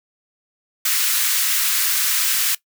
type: high-pass noise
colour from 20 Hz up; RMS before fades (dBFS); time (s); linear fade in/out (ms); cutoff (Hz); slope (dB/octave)
white; -19; 0.85-2.55; 5; 1300; 24
effects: noise-tail reverb RT60 0.1 s tail -19 dB re dry